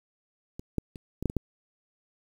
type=clicks; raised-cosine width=3 ms; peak=-25 / -14 / -29 / -20 / -11 / -22 / -13 dBFS; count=7; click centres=0.595 / 0.783 / 0.958 / 1.226 / 1.257 / 1.299 / 1.367 s; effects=8-bit